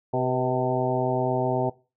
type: harmonic tone with a mistuned harmonic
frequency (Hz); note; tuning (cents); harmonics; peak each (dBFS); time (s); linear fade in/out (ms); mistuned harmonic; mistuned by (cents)
127.8; C3; -40; 1 / 2 / 3 / 4 / 5 / 6 / 7; -29 / -31 / -28 / -31 / -28 / -30 / -31; 0.13-1.7; 10; 4; -55
effects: noise-tail reverb RT60 0.3 s tail -19 dB re dry